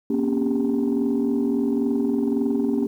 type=tone cluster; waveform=sine; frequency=236 / 258 / 279.6 / 398.1 Hz; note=A#3 / C4 / C#4 / G4; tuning=+22 / -24 / +15 / +27 cents; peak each=-22 / -28 / -22 / -25 dBFS; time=0.1-2.87 s; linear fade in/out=5 ms; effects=tanh soft clip ceiling -14 dBFS + 9-bit